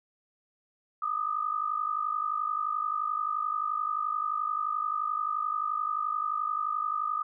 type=tone pair together; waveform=sine; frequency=1207.5 / 1259 Hz; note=D6 / D#6; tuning=+48 / +20 cents; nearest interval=minor second; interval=72 cents; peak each=-30 / -31 dBFS; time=1.02-7.23 s; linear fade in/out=5 ms; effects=none

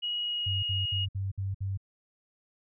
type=tone with pitch glide; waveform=sine; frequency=2900 to 2875 Hz; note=F#7 to F7; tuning=-35 to +50 cents; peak=-29 dBFS; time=0.02-1.06 s; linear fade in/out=20 ms; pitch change=-15 cents; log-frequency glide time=0.2-0.58 s
type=tone bursts; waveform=sine; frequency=97.2 Hz; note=G2; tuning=14 cents flat; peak=-29 dBFS; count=6; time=0.46-1.775 s; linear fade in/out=10 ms; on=170 ms; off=59 ms
effects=none

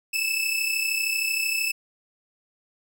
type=tone pair together; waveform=sawtooth; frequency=2607 / 2640 Hz; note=E7 / E7; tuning=-20 / +2 cents; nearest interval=unison; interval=22 cents; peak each=-23 dBFS; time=0.13-1.72 s; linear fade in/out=10 ms; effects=none

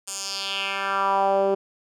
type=tone with band-pass filter sweep; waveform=10% pulse; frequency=196 Hz; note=G3; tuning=in tune; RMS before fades=-24 dBFS; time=0.07-1.55 s; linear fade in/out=10 ms; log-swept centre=8300 to 420 Hz; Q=2.7; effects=none

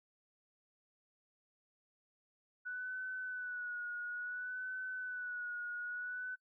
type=tone with vibrato; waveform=sine; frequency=1480 Hz; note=F#6; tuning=in tune; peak=-39 dBFS; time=2.65-6.36 s; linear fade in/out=20 ms; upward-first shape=sine; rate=0.58 Hz; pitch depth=41 cents each way; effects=noise-tail reverb RT60 0.1 s tail -26 dB re dry

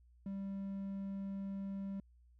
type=tone; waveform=triangle; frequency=196 Hz; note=G3; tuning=in tune; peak=-37 dBFS; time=0.26-2 s; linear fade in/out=2 ms; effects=added 60 Hz sine -62 dBFS peak until 2.39 s

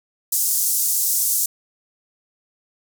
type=band-pass noise; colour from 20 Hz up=white; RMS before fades=-20 dBFS; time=0.32-1.46 s; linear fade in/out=5 ms; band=6100 to 16000 Hz; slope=24 dB/octave; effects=none

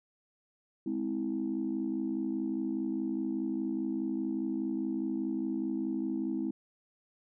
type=chord; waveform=sine; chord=Ab augmented; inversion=none; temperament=just; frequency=207.7 / 259.6 / 324.5 Hz; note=Ab3 / C4 / E4; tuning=0 / -13 / -27 cents; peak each=-36 / -34 / -33 dBFS; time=0.86-6.51 s; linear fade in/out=5 ms; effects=tanh soft clip ceiling -23 dBFS

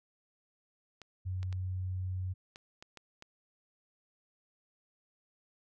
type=clicks; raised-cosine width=0.2 ms; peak=-31 dBFS; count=7; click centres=1.017 / 1.43 / 1.527 / 2.559 / 2.825 / 2.973 / 3.224 s
type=tone; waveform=sine; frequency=92.5 Hz; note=F#2; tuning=in tune; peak=-33 dBFS; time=1.25-2.34 s; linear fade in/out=20 ms
effects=none

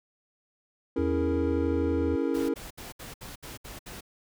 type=chord; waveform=triangle; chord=A# half-diminished seventh; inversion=first; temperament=equal; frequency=277.2 / 329.6 / 415.3 / 466.2 Hz; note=C#4 / E4 / G#4 / A#4; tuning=0 / 0 / 0 / 0 cents; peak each=-27 / -28 / -32 / -29 dBFS; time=0.96-2.54 s; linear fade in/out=5 ms
type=tone; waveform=triangle; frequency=82.41 Hz; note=E2; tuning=in tune; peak=-28 dBFS; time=0.98-2.16 s; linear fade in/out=10 ms
type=noise bursts; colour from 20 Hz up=pink; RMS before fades=-42 dBFS; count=8; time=2.34-4.009 s; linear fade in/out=10 ms; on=150 ms; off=67 ms
effects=none

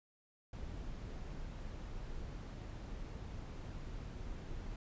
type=noise; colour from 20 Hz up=brown; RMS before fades=-45 dBFS; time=0.53-4.76 s; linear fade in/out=2 ms; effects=resampled to 16000 Hz

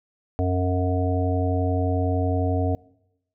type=harmonic tone; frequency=91.2 Hz; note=F#2; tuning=24 cents flat; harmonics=1 / 3 / 5 / 7 / 8; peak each=-22 / -27 / -29 / -30 / -31 dBFS; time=0.39-2.75 s; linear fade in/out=0 ms; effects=noise-tail reverb RT60 0.9 s tail -23 dB re dry

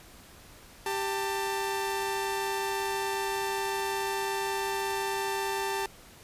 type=tone pair together; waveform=sawtooth; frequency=392.8 / 891 Hz; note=G4 / A5; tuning=+4 / +22 cents; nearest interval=octave + major second; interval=1418 cents; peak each=-28 dBFS; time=0.86-5.86 s; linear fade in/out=2 ms; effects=pink hiss -52 dBFS RMS until 6.23 s + resampled to 32000 Hz

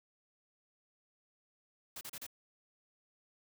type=noise bursts; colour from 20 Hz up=white; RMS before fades=-45 dBFS; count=4; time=1.96-2.266 s; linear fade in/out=5 ms; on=51 ms; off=34 ms; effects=none

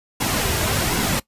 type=noise with flanger; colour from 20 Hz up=pink; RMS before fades=-21 dBFS; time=0.2-1.2 s; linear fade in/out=10 ms; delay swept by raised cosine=1.6 to 3.9 ms; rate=1.3 Hz; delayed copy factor=-0.5; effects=noise-tail reverb RT60 0.1 s tail -20 dB re dry + resampled to 32000 Hz

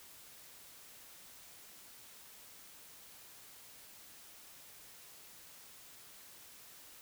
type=silence; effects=white hiss -56 dBFS RMS until 7.01 s

